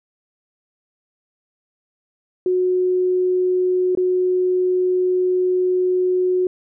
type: tone with dropouts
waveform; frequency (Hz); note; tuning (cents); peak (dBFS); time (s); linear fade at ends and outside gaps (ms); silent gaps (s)
sine; 365.9; F#4; -19; -15; 2.46-6.47; 2; 3.951-3.973
effects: none